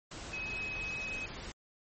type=tone in noise; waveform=sine; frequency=2547 Hz; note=D#7; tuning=40 cents sharp; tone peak=-36 dBFS; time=0.33-1.26 s; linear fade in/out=5 ms; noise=pink; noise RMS=-44 dBFS; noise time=0.11-1.52 s; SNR=+5 dB; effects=MP3 32 kbps